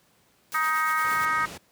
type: noise with tremolo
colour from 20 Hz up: white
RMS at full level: -38 dBFS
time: 0.52-1.25 s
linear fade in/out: 0 ms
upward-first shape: sine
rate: 8.7 Hz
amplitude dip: 45%
type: harmonic tone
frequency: 313.6 Hz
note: D#4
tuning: 14 cents sharp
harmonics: 3 / 4 / 5 / 6 / 7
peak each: -33 / -24 / -30 / -30 / -33 dBFS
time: 0.54-1.46 s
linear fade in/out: 10 ms
type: low-pass noise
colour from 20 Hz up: pink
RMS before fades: -39 dBFS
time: 1.04-1.58 s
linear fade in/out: 10 ms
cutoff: 10000 Hz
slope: 12 dB/octave
effects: pink hiss -63 dBFS RMS until 1.71 s + high-pass 100 Hz 12 dB/octave